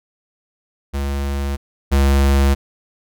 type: tone pair in turn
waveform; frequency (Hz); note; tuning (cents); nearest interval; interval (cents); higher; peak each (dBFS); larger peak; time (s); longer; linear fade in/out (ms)
square; 69.7 / 69.02; C#2 / C#2; +10 / -7; unison; 17; first; -20 / -12; second; 0.93-1.57 / 1.91-2.55; neither; 20
effects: none